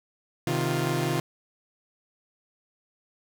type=tone cluster; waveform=sawtooth; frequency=130.7 / 155.6 / 349.7 Hz; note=C3 / D#3 / F4; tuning=-1 / 0 / +2 cents; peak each=-25 dBFS; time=0.47-1.2 s; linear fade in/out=2 ms; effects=none